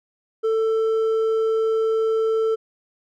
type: tone with hard clipping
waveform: sine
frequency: 444.3 Hz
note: A4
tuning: 17 cents sharp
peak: -19 dBFS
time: 0.43-2.56 s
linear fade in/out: 20 ms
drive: 4 dB
effects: none